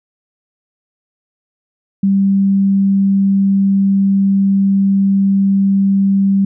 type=tone; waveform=sine; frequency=196 Hz; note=G3; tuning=in tune; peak=-9 dBFS; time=2.03-6.45 s; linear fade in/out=5 ms; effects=none